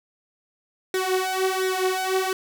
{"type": "tone with flanger", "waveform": "sawtooth", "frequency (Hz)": 375.4, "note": "F#4", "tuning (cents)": 25, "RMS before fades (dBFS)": -24, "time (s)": [0.94, 2.33], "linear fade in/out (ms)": 2, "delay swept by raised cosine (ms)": [0.52, 4.02], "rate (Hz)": 1.4, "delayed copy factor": 0.8, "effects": []}